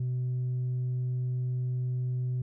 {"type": "tone with tanh clipping", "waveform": "triangle", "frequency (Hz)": 125.9, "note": "B2", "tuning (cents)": 34, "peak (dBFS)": -28, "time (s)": [0, 2.42], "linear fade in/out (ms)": 5, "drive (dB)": 6, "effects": []}